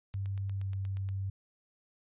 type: click train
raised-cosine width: 0.2 ms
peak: -35 dBFS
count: 9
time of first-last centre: 0.14-1.089 s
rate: 8.43 Hz
type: tone with pitch glide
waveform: sine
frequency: 98 to 96.93 Hz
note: G2 to G2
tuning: 0 to -19 cents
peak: -32 dBFS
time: 0.14-1.3 s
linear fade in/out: 5 ms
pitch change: -19 cents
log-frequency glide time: 0.52-0.68 s
effects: resampled to 8000 Hz